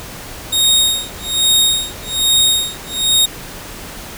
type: tone with tremolo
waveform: sawtooth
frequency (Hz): 3729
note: A#7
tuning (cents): 0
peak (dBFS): -6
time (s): 0.52-3.26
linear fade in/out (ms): 10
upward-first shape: sine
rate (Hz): 1.2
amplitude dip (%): 100
effects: pink hiss -31 dBFS RMS until 4.17 s